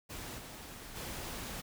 pink noise with level steps, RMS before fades -44 / -48 / -42 dBFS, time 0.09-1.62 s, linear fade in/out 20 ms, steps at 0.37 / 0.95 s, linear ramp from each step 20 ms, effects none

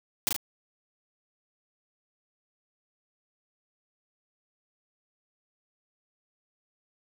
white noise with echo, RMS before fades -25 dBFS, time 0.27-0.29 s, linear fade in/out 0 ms, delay 37 ms, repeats 2, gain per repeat -3 dB, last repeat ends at 0.364 s, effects none

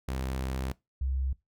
sawtooth / sine tone pair in turn, 65.41 / 66.17 Hz, C2 / C2, 0 / +20 cents, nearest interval unison, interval 20 cents, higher second, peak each -27 dBFS, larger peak neither, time 0.08-0.72 / 1.01-1.33 s, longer first, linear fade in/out 5 ms, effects noise-tail reverb RT60 0.2 s tail -21 dB re dry

